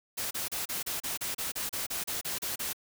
white noise bursts, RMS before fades -34 dBFS, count 15, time 0.17-2.732 s, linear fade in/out 10 ms, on 140 ms, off 33 ms, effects none

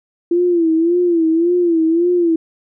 sine tone with vibrato, 338.1 Hz, E4, 44 cents sharp, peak -11 dBFS, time 0.31-2.36 s, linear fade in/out 5 ms, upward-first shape sine, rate 1.8 Hz, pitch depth 92 cents each way, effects none

